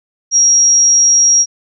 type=tone; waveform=sine; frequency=5650 Hz; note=F8; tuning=19 cents sharp; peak=-6 dBFS; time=0.31-1.46 s; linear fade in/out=50 ms; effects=none